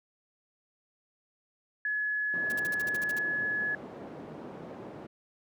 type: tone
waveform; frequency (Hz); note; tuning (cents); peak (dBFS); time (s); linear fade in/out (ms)
sine; 1699; G#6; +39; -28; 1.85-3.75; 2
type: band-pass noise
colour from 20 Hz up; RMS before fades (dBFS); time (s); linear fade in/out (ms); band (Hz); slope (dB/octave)
white; -44; 2.33-5.07; 10; 160 to 490; 12
type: noise bursts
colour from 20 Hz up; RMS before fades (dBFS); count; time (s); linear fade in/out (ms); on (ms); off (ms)
white; -43; 10; 2.5-3.187; 0; 21; 53
effects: none